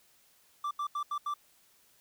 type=tone bursts at uneven times; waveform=triangle; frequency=1172 Hz; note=D6; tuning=4 cents flat; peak=-29 dBFS; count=5; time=0.64-0.71 / 0.79-0.87 / 0.95-1.03 / 1.11-1.18 / 1.26-1.34 s; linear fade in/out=5 ms; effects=white hiss -65 dBFS RMS until 2 s

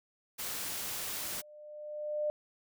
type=noise; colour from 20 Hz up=white; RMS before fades=-38 dBFS; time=0.38-1.42 s; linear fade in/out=20 ms
type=tone with exponential growth; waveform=sine; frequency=600 Hz; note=D5; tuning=37 cents sharp; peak=-28 dBFS; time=0.87-2.3 s; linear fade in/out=0 ms; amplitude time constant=310 ms
effects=none

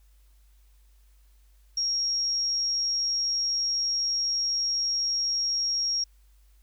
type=tone; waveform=sine; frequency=5588 Hz; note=F8; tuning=in tune; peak=-24 dBFS; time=1.77-6.04 s; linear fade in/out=5 ms; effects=added 50 Hz sine -55 dBFS peak until 6.62 s + white hiss -69 dBFS RMS until 6.62 s

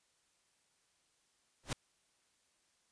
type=noise with exponential growth; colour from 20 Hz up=pink; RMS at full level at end=-30 dBFS; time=1.63-1.73 s; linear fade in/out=5 ms; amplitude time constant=20 ms; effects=white hiss -75 dBFS RMS until 2.91 s + resampled to 22050 Hz

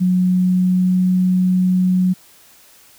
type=tone with pitch glide; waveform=sine; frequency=182.4 to 183.56 Hz; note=F#3 to F#3; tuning=-24 to -14 cents; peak=-12 dBFS; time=0-2.14 s; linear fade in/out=20 ms; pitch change=+10 cents; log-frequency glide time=0.12-1.11 s; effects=white hiss -48 dBFS RMS until 2.98 s

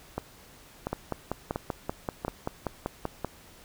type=two click trains; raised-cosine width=1 ms; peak=-16 / -15 dBFS; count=4 / 13; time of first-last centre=0.18-2.249 / 0.93-3.247 s; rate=1.45 / 5.18 Hz; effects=pink hiss -53 dBFS RMS until 3.64 s

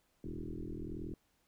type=tone with frequency modulation; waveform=sine; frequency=159.7 Hz; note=D#3; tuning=45 cents sharp; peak=-39 dBFS; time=0.24-1.14 s; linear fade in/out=2 ms; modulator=41.1 Hz; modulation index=5.1; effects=pink hiss -75 dBFS RMS until 1.47 s

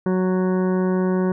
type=harmonic tone; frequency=185 Hz; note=F#3; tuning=in tune; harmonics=1 / 2 / 3 / 4 / 5 / 6 / 8 / 9 / 10; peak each=-19 / -22 / -30 / -39 / -34 / -36 / -38 / -45 / -47 dBFS; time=0.06-1.32 s; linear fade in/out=2 ms; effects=none

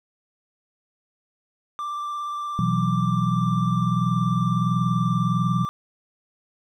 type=tone with vibrato; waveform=triangle; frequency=1178 Hz; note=D6; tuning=5 cents sharp; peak=-25 dBFS; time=1.79-5.69 s; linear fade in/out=0 ms; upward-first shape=sine; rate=17 Hz; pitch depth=14 cents each way
type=chord; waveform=sine; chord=B suspended fourth; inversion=none; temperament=equal; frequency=123.47 / 164.81 / 185 Hz; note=B2 / E3 / F#3; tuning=0 / 0 / 0 cents; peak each=-24 dBFS; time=2.59-5.65 s; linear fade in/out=0 ms
effects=none

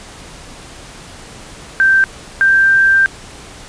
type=tone pair in turn; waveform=sine; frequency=1565 / 1575.9 Hz; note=G6 / G6; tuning=-3 / +9 cents; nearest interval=unison; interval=12 cents; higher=second; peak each=-7 dBFS; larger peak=neither; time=1.8-2.04 / 2.41-3.06 s; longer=second; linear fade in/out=0 ms; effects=pink hiss -35 dBFS RMS until 3.68 s + resampled to 22050 Hz

